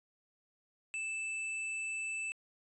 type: tone with tanh clipping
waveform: sine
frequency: 2637 Hz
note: E7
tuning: in tune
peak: -37 dBFS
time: 0.94-2.32 s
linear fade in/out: 0 ms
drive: 17 dB
effects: resampled to 24000 Hz